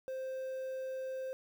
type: tone with quantisation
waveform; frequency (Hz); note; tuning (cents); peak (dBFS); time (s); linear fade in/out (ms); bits
triangle; 523.3; C5; 0; -35; 0.08-1.33; 0; 10
effects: none